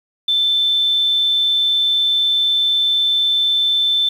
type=tone; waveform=sine; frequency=3536 Hz; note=A7; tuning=8 cents sharp; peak=-13 dBFS; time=0.28-4.09 s; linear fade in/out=5 ms; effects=7-bit